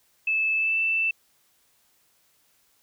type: tone with pitch glide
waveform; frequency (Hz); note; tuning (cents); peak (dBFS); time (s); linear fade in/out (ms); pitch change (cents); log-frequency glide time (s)
sine; 2619 to 2656; E7 to E7; -12 to +12; -21; 0.27-1.11; 5; +24; 0.55-0.79
effects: white hiss -65 dBFS RMS until 2.82 s